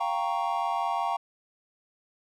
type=chord; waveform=triangle; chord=G half-diminished seventh; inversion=third; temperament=equal; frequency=698.5 / 784 / 932.3 / 1108.7 Hz; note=F5 / G5 / Bb5 / Db6; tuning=0 / 0 / 0 / 0 cents; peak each=-30 / -29 / -29 / -31 dBFS; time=0-1.17 s; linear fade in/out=10 ms; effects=none